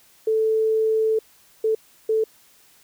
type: tone bursts at uneven times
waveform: sine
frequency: 440 Hz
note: A4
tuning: in tune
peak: -17 dBFS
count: 3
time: 0.27-1.19 / 1.64-1.75 / 2.09-2.24 s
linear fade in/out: 5 ms
effects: white hiss -55 dBFS RMS until 2.83 s